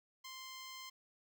10% pulse tone, 1046.5 Hz, C6, in tune, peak -39 dBFS, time 0.24-0.9 s, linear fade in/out 10 ms, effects none

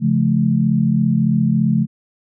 sine chord, Db augmented, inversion none, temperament just, 138.59 / 173.24 / 216.5 Hz, Db3 / F3 / A3, 0 / -14 / -28 cents, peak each -18 / -18 / -16 dBFS, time 0-1.87 s, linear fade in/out 50 ms, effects none

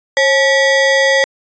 square ring-modulated tone, 698.5 Hz, F5, in tune, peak -7 dBFS, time 0.17-1.24 s, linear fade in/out 0 ms, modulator 1240 Hz, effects resampled to 16000 Hz

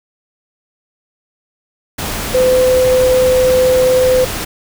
sine tone in noise, 510 Hz, C5, 44 cents flat, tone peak -8 dBFS, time 2.34-4.25 s, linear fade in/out 10 ms, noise pink, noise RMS -21 dBFS, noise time 1.98-4.45 s, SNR +10 dB, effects none

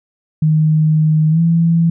sine tone with pitch glide, 155.56 to 166.73 Hz, D#3 to E3, 0 to +20 cents, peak -9 dBFS, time 0.42-1.9 s, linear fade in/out 5 ms, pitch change +120 cents, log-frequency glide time 1.3-1.4 s, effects none

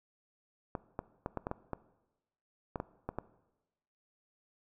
clicks, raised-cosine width 1 ms, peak -21 dBFS, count 11, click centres 0.752 / 0.991 / 1.261 / 1.373 / 1.469 / 1.514 / 1.733 / 2.758 / 2.801 / 3.09 / 3.186 s, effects noise-tail reverb RT60 1.0 s tail -18 dB re dry

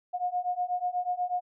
sine beating tone pair, 715 / 723.2 Hz, F5 / F#5, +41 / -40 cents, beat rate 8.2 Hz, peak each -31 / -30 dBFS, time 0.13-1.41 s, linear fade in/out 20 ms, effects none

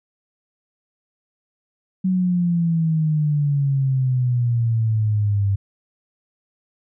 sine exponential sweep, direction down, 188.1 to 98 Hz, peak -16 dBFS, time 2.04-5.56 s, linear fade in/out 10 ms, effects none

